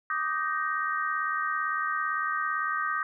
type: chord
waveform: sine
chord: Eb major seventh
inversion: third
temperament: just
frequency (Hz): 1166.7 / 1244.5 / 1555.6 / 1866.8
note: D6 / Eb6 / G6 / Bb6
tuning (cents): -12 / 0 / -14 / +2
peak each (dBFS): -34 / -30 / -32 / -34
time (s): 0.1-3.03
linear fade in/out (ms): 2
effects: none